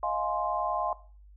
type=chord; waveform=sine; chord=F minor seventh; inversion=third; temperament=just; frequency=628.6 / 698.5 / 838.1 / 1047.7 Hz; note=Eb5 / F5 / Ab5 / C6; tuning=+18 / 0 / +16 / +2 cents; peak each=-35 / -32 / -33 / -31 dBFS; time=0.03-0.93 s; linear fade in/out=2 ms; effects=noise-tail reverb RT60 0.4 s tail -17 dB re dry + added 50 Hz sine -50 dBFS peak until 1.36 s